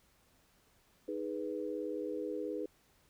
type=chord; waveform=sine; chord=G# minor; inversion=second; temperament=equal; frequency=311.1 / 415.3 / 493.9 Hz; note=D#4 / G#4 / B4; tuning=0 / 0 / 0 cents; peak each=-40 / -40 / -40 dBFS; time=1.08-2.66 s; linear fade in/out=5 ms; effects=pink hiss -69 dBFS RMS until 3.09 s